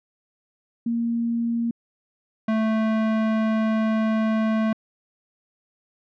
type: tone pair in turn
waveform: sine / square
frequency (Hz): 233.1 / 220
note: A#3 / A3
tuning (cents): 0 / 0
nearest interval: minor second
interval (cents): 100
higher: first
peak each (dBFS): -21 / -20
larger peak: second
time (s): 0.86-1.71 / 2.48-4.73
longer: second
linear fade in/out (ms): 5
effects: low-pass 2000 Hz 12 dB/octave